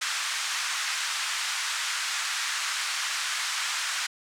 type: band-pass noise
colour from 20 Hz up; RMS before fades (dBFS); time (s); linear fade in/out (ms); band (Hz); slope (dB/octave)
pink; -30; 0.01-4.07; 10; 1200 to 8400; 24
effects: none